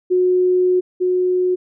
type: tone pair in turn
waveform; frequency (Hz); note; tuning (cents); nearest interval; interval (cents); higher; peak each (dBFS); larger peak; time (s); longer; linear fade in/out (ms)
sine; 364.6 / 364.6; F#4 / F#4; -25 / -25; unison; 0; neither; -12 / -14; first; 0.1-0.81 / 1-1.56; first; 20
effects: none